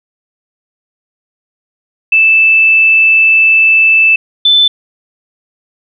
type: tone pair in turn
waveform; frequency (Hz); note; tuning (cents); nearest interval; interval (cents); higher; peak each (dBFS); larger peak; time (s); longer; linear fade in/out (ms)
sine; 2637 / 3520; E7 / A7; 0 / 0; perfect fourth; 500; second; -4; neither; 2.12-4.16 / 4.45-4.68; first; 5
effects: none

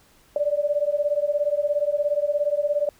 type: beating tone pair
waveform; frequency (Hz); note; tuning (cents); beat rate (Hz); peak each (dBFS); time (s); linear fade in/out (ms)
sine; 577 / 594; D5 / D5; -31 / +20; 17; -23; 0.36-2.89; 2
effects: pink hiss -57 dBFS RMS until 2.99 s

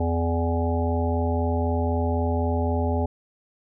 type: harmonic tone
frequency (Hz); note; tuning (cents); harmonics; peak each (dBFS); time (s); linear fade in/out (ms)
83.9; E2; +31; 1 / 3 / 5 / 7 / 9 / 10; -23 / -28 / -30 / -31 / -33 / -33; 0-3.06; 5
effects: none

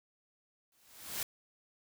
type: noise with exponential growth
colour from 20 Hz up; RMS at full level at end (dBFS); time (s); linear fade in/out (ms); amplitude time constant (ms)
white; -34; 0.72-1.23; 2; 110
effects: none

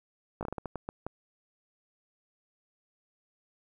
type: slowing click train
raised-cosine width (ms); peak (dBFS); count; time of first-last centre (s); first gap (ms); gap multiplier
1; -21; 10; 0.41-1.066; 18; 1.33
effects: 10-bit

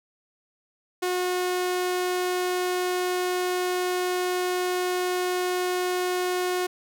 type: tone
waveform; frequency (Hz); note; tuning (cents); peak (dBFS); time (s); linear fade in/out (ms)
sawtooth; 362.4; F#4; -36; -20; 1.02-6.67; 10
effects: none

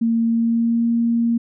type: tone with pitch glide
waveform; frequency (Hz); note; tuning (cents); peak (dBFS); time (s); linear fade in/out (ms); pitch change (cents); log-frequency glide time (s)
sine; 229.3 to 233; A#3 to A#3; -28 to -1; -15; 0.01-1.38; 10; +27; 0.26-0.88
effects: none

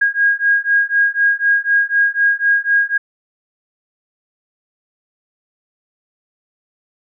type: beating tone pair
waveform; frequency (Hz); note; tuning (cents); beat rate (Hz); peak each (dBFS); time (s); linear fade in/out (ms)
sine; 1632 / 1636; G#6 / G#6; -31 / -26; 4; -15; 0.01-2.98; 10
effects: none

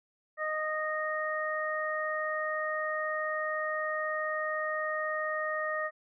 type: harmonic tone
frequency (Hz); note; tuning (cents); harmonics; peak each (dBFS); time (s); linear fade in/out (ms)
619; D#5; -9; 1 / 2 / 3; -34 / -35 / -34; 0.37-5.91; 50
effects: none

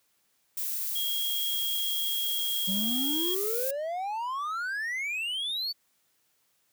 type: noise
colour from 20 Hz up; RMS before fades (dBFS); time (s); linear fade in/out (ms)
violet; -32; 0.57-3.71; 5
type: tone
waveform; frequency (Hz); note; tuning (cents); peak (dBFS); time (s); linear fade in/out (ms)
sine; 3274; G#7; -25; -30; 0.95-3.35; 10
type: exponential sweep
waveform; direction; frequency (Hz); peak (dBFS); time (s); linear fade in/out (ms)
triangle; up; 185 to 4579; -28; 2.67-5.73; 20
effects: white hiss -71 dBFS RMS until 6.72 s + high-pass 60 Hz 12 dB/octave

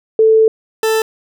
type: tone pair in turn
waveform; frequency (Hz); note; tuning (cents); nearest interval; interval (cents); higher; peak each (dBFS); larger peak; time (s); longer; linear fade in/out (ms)
sine / 40% pulse; 441.4 / 441.4; A4 / A4; +5 / +5; unison; 0; neither; -6 / -11; first; 0.19-0.48 / 0.83-1.02; first; 2
effects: none

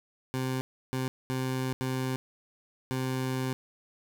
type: tone bursts at uneven times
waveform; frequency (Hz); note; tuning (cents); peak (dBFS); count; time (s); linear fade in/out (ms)
20% pulse; 130; C3; -11; -24; 5; 0.34-0.61 / 0.93-1.08 / 1.3-1.73 / 1.81-2.16 / 2.91-3.53; 0
effects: none

